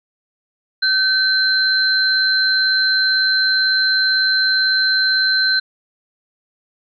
sine tone pair together, 1536 / 4101 Hz, G6 / C8, -36 / -36 cents, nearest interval octave + perfect fourth, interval 1700 cents, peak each -16 dBFS, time 0.82-5.6 s, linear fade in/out 10 ms, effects none

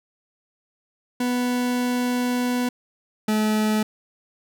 40% pulse tone pair in turn, 246.9 / 215 Hz, B3 / A3, 0 / -40 cents, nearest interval major second, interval 240 cents, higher first, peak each -20 / -18 dBFS, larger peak second, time 1.2-2.69 / 3.28-3.83 s, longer first, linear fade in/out 5 ms, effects none

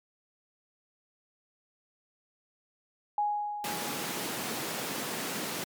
sine tone with exponential decay, 830.6 Hz, G#5, in tune, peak -24 dBFS, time 3.18-4.79 s, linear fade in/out 2 ms, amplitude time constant 350 ms
pink high-pass noise, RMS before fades -35 dBFS, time 3.64-5.64 s, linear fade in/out 2 ms, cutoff 160 Hz, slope 24 dB/octave
effects MP3 96 kbps

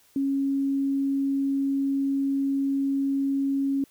sine tone, 274.9 Hz, C#4, 14 cents flat, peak -22 dBFS, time 0.16-3.84 s, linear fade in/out 2 ms, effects white hiss -60 dBFS RMS until 3.9 s

